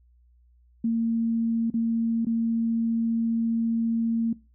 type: tone with dropouts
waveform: sine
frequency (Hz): 228.7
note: A#3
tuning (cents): -33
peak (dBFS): -21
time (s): 0.84-4.33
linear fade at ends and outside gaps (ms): 5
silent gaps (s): 1.702-1.74 / 2.25-2.267
effects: noise-tail reverb RT60 0.3 s tail -21 dB re dry + added 60 Hz sine -56 dBFS peak until 4.54 s